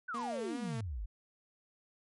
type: exponential sweep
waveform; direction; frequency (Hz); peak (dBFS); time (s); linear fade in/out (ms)
sine; down; 1560 to 43.65; -36; 0.08-1.06; 10
type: tone with vibrato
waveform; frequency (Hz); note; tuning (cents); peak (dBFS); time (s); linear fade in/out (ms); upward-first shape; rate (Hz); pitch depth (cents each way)
sawtooth; 233.1; A#3; 0; -36; 0.14-0.81; 5; sine; 2.7; 62
effects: MP3 48 kbps